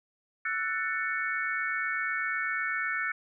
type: chord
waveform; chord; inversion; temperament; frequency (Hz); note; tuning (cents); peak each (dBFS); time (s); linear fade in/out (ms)
sine; F# minor seventh; third; just; 1332 / 1480 / 1776 / 2220; E6 / F#6 / A6 / C#7; +18 / 0 / +16 / +2; -36 / -33 / -33 / -34; 0.45-3.12; 5
effects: none